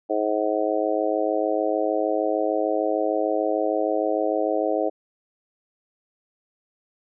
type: harmonic tone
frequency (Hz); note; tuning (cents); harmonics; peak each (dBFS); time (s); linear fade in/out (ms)
106.6; G#2; +46; 3 / 4 / 5 / 6 / 7; -27 / -27 / -26 / -26 / -29; 0.09-4.9; 20
effects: none